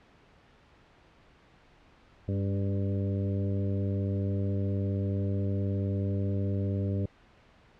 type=harmonic tone with a mistuned harmonic; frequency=98.9 Hz; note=G2; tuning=16 cents sharp; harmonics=1 / 2 / 3 / 4 / 5 / 6; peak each=-28 / -34 / -38 / -40 / -42 / -44 dBFS; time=2.28-7.06 s; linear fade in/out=5 ms; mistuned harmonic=3; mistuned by=-33 cents; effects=pink hiss -59 dBFS RMS until 7.79 s + low-pass 3000 Hz 12 dB/octave